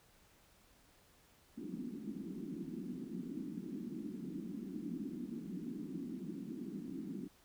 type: band-pass noise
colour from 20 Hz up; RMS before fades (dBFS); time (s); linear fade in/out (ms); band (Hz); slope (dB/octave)
pink; -44; 1.57-7.28; 10; 180 to 330; 48
effects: pink hiss -67 dBFS RMS until 7.44 s